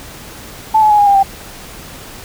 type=tone with pitch steps; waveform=sine; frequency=874 / 855 / 836.5 / 818.3 / 800.5 / 783.2 Hz; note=A5 / A5 / G#5 / G#5 / G5 / G5; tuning=-12 / -50 / +12 / -26 / +36 / -2 cents; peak=-6 dBFS; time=0.74-1.232 s; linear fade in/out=10 ms; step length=82 ms; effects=pink hiss -33 dBFS RMS until 2.24 s

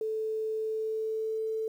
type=tone with pitch glide; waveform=sine; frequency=437.9 to 441.2 Hz; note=A4 to A4; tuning=-8 to +5 cents; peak=-29 dBFS; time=0.01-1.68 s; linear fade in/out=2 ms; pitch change=+13 cents; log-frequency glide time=0.56-1.48 s; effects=10-bit

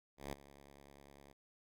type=tone with ADSR envelope; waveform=5% pulse; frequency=70 Hz; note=C#2; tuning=18 cents sharp; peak=-29 dBFS; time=0.17-1.33 s; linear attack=160 ms; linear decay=13 ms; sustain=-18 dB; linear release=11 ms; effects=none

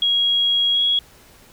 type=tone with pitch glide; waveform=sine; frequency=3300 to 3327 Hz; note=G#7 to G#7; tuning=-12 to +2 cents; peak=-15 dBFS; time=0.02-0.99 s; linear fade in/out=2 ms; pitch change=+14 cents; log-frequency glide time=0.73-0.82 s; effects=pink hiss -49 dBFS RMS until 1.52 s

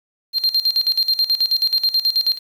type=tone with tremolo; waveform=triangle; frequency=4186 Hz; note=C8; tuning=in tune; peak=-12 dBFS; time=0.33-2.39 s; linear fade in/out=50 ms; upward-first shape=square; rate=9.3 Hz; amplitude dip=80%; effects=8-bit

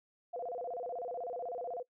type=tone with vibrato; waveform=sine; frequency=587.3 Hz; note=D5; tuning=in tune; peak=-37 dBFS; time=0.33-1.83 s; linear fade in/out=10 ms; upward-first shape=square; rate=16 Hz; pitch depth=290 cents each way; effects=noise-tail reverb RT60 0.1 s tail -21 dB re dry

